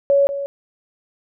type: tone with echo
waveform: sine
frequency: 560 Hz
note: C#5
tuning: 18 cents sharp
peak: -11 dBFS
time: 0.1-0.27 s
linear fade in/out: 0 ms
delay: 190 ms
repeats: 1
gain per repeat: -11 dB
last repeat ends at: 0.46 s
effects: none